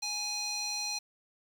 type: tone with band-pass filter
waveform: square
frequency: 830.6 Hz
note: G#5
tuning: in tune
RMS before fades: -35 dBFS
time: 0.02-0.99 s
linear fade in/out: 10 ms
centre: 5000 Hz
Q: 4
effects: 9-bit